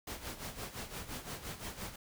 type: noise with tremolo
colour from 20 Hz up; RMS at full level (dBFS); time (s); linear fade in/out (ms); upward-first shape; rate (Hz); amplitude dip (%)
pink; -41; 0.07-1.96; 5; sine; 5.8; 70
effects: none